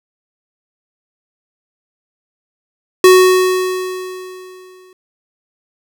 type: tone with exponential decay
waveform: square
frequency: 370 Hz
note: F#4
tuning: in tune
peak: -3 dBFS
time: 3.04-4.93 s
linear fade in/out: 2 ms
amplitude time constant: 410 ms
effects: none